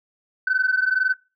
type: tone pair together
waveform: sine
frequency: 1506.1 / 1528 Hz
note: F#6 / G6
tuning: +30 / -45 cents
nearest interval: unison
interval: 25 cents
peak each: -20 dBFS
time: 0.47-1.14 s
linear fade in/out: 5 ms
effects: noise-tail reverb RT60 0.3 s tail -23 dB re dry + tanh soft clip ceiling -12 dBFS